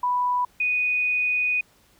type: tone pair in turn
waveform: sine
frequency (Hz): 987.8 / 2482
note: B5 / D#7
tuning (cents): 0 / -5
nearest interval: octave + major third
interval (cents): 1595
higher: second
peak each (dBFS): -20 / -20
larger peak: neither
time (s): 0.03-0.45 / 0.6-1.61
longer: second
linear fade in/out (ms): 5
effects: pink hiss -59 dBFS RMS until 1.99 s